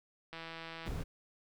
click train, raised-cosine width 0.3 ms, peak -29 dBFS, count 91, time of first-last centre 0.33-0.879 s, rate 164 Hz
brown noise, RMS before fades -38 dBFS, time 0.85-1.04 s, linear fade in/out 20 ms
effects none

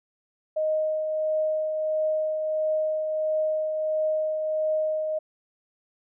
sine tone with tremolo, 622.3 Hz, D#5, in tune, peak -21 dBFS, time 0.56-5.19 s, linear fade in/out 10 ms, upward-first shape triangle, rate 1.5 Hz, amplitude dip 40%, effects none

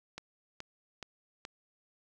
click train, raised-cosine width 0.2 ms, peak -24 dBFS, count 4, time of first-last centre 0.18-1.451 s, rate 2.36 Hz, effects none

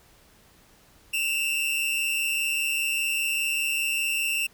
45% pulse tone pair together, 2637 / 2782 Hz, E7 / F7, 0 / -7 cents, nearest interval minor second, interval 93 cents, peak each -27 / -27 dBFS, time 1.13-4.47 s, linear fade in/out 10 ms, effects pink hiss -57 dBFS RMS until 4.53 s

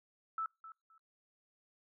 sine tone with echo, 1315 Hz, E6, 5 cents flat, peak -34 dBFS, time 0.38-0.46 s, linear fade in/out 2 ms, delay 260 ms, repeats 2, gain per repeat -14 dB, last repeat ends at 0.98 s, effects noise-tail reverb RT60 0.2 s tail -24 dB re dry

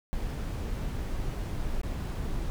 brown noise with dropouts, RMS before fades -32 dBFS, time 0.13-2.5 s, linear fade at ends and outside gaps 0 ms, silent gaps 1.815-1.833 s, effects none

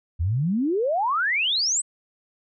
sine exponential sweep, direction up, 76.6 to 8360 Hz, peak -20 dBFS, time 0.19-1.82 s, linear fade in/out 20 ms, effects none

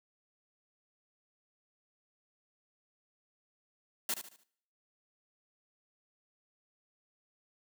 white noise with echo, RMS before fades -33 dBFS, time 4.09-4.14 s, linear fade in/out 2 ms, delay 74 ms, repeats 4, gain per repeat -9 dB, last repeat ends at 4.436 s, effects noise-tail reverb RT60 0.7 s tail -24 dB re dry + high-pass 200 Hz 12 dB/octave

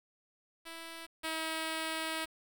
5% pulse tone pair in turn, 329.6 / 320.2 Hz, E4 / D#4, 0 / +50 cents, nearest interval minor second, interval 50 cents, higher first, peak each -32 / -23 dBFS, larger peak second, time 0.65-1.07 / 1.23-2.26 s, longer second, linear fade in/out 20 ms, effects 9-bit

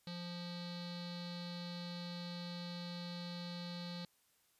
square tone with low-pass filter, 174.61 Hz, F3, in tune, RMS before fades -45 dBFS, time 0.07-4.05 s, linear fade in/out 2 ms, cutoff 4200 Hz, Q 9.9, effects white hiss -74 dBFS RMS until 4.59 s + resampled to 32000 Hz

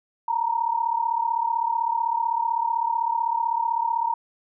sine tone pair together, 912.2 / 948 Hz, A#5 / A#5, -38 / +29 cents, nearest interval minor second, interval 67 cents, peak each -24 dBFS, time 0.28-4.14 s, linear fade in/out 5 ms, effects none

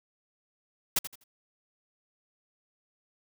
white noise with echo, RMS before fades -25 dBFS, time 0.96-0.99 s, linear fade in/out 5 ms, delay 83 ms, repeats 3, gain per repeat -12 dB, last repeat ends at 1.239 s, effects none

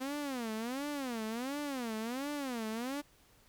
sawtooth tone with vibrato, 253 Hz, B3, 42 cents sharp, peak -32 dBFS, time 0-3.02 s, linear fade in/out 20 ms, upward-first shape sine, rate 1.4 Hz, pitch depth 260 cents each way, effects pink hiss -65 dBFS RMS until 3.48 s

